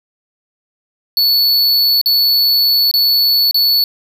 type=tone with dropouts; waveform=square; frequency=4435 Hz; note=C#8; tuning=in tune; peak=-10 dBFS; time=1.17-3.84 s; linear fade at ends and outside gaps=1 ms; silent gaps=2.014-2.059 / 2.913-2.939 / 3.511-3.544 s; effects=none